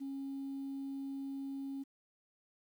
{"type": "tone", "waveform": "sine", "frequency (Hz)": 273.5, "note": "C#4", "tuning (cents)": -23, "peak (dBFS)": -37, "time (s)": [0, 1.84], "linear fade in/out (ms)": 20, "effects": ["tanh soft clip ceiling -36 dBFS", "11-bit"]}